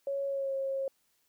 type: tone with pitch glide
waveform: sine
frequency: 554.4 to 540.8 Hz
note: C#5 to C#5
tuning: 0 to -43 cents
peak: -30 dBFS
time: 0.07-0.88 s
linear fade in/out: 2 ms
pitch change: -43 cents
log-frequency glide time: 0.27-0.53 s
effects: white hiss -73 dBFS RMS until 1.28 s